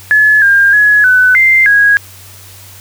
sine tone with pitch steps, 1711 / 1605 / 1686 / 1502 / 2089 / 1650 Hz, A6 / G6 / G#6 / F#6 / C7 / G#6, -49 / +40 / +26 / +26 / -3 / -12 cents, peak -4 dBFS, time 0.11-1.97 s, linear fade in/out 0 ms, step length 310 ms, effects added 96 Hz sine -37 dBFS peak until 2.8 s + white hiss -36 dBFS RMS until 2.8 s

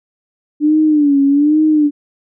sine tone with vibrato, 293.7 Hz, D4, in tune, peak -8 dBFS, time 0.6-1.91 s, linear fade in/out 50 ms, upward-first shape sine, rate 1.2 Hz, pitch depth 100 cents each way, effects none

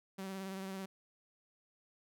sawtooth tone with vibrato, 191.9 Hz, G3, 37 cents flat, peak -37 dBFS, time 0.18-0.86 s, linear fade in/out 10 ms, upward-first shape sine, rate 18 Hz, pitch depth 26 cents each way, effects none

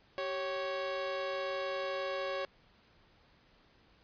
sawtooth tone pair together, 385.6 / 553 Hz, G4 / C#5, -28 / -4 cents, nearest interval tritone, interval 624 cents, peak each -37 / -31 dBFS, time 0.18-2.45 s, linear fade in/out 0 ms, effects pink hiss -65 dBFS RMS until 4.03 s + resampled to 11025 Hz

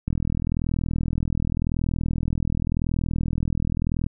click train, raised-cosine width 5 ms, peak -12 dBFS, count 164, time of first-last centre 0.08-4.065 s, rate 40.9 Hz, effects none

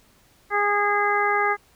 harmonic tone, 410.5 Hz, G#4, 20 cents flat, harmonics 1 / 2 / 3 / 4 / 5, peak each -26 / -24 / -24 / -26 / -26 dBFS, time 0.5-1.57 s, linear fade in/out 50 ms, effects pink hiss -58 dBFS RMS until 1.75 s

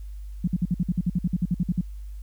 sine tone bursts, 177 Hz, F3, 23 cents sharp, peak -19 dBFS, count 16, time 0.44-1.811 s, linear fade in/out 5 ms, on 36 ms, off 53 ms, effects added 50 Hz sine -34 dBFS peak until 2.22 s + white hiss -63 dBFS RMS until 2.22 s

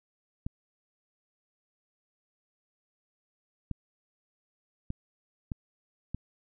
clicks, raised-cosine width 5 ms, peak -21 dBFS, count 5, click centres 0.465 / 3.713 / 4.904 / 5.518 / 6.146 s, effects none

